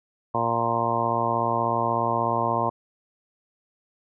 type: harmonic tone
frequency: 116.54 Hz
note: A#2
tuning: in tune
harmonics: 1 / 2 / 3 / 4 / 5 / 6 / 7 / 8 / 9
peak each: -32 / -33 / -33 / -33 / -30 / -29 / -33 / -27 / -27 dBFS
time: 0.34-2.7 s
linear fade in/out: 10 ms
effects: none